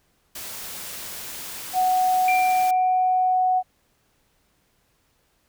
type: noise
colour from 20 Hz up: white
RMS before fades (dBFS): -35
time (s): 0.35-2.71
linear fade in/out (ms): 5
type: tone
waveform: sine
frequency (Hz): 740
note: F#5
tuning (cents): 0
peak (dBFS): -17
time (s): 1.73-3.63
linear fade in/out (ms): 50
type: tone with exponential decay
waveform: sine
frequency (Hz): 2364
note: D7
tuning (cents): +11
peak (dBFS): -21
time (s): 2.28-3.34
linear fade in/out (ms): 2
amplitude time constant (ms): 230
effects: pink hiss -66 dBFS RMS until 5.48 s